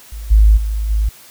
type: tone with level steps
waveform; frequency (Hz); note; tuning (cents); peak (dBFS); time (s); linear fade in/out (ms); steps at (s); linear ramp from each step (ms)
sine; 53; G#1; +36; -25 / -5 / -16 / -12; 0.12-1.09; 5; 0.3 / 0.56 / 0.89; 20
effects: white hiss -42 dBFS RMS until 1.3 s